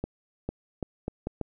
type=accelerating click train; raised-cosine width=2 ms; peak=-17 dBFS; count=6; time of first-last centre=0.04-1.413 s; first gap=450 ms; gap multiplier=0.75; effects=none